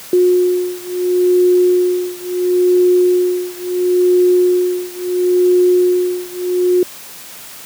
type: beating tone pair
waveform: sine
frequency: 360 / 360.73 Hz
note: F#4 / F#4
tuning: -47 / -44 cents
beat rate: 0.73 Hz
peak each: -13 / -14 dBFS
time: 0.13-6.83 s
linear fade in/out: 2 ms
effects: white hiss -34 dBFS RMS until 7.65 s + high-pass 100 Hz 12 dB/octave